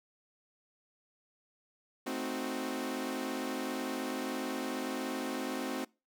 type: chord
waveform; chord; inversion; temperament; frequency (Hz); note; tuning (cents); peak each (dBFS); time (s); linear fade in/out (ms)
sawtooth; A diminished seventh; none; equal with one note detuned; 220 / 261.6 / 311.1 / 368.3; A3 / C4 / Eb4 / Gb4; 0 / 0 / 0 / -8; -39 / -33 / -38 / -37; 2.06-5.85; 10
effects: noise-tail reverb RT60 0.3 s tail -25 dB re dry